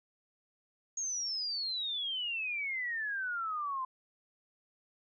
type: exponential sweep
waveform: sine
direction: down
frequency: 6645 to 1021 Hz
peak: -33 dBFS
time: 0.97-3.85 s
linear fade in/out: 5 ms
effects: none